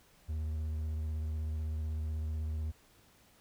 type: tone with vibrato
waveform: triangle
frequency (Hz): 77.78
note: D#2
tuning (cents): 0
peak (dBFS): -31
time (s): 0.28-2.72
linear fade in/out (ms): 20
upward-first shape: sine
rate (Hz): 16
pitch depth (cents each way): 24
effects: pink hiss -64 dBFS RMS until 3.4 s